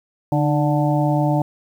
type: harmonic tone with a mistuned harmonic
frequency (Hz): 146.83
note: D3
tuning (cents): 0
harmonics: 1 / 2 / 4 / 5 / 6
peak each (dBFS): -18 / -21 / -24 / -25 / -26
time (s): 0.32-1.42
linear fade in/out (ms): 2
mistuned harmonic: 2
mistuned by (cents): +54
effects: 8-bit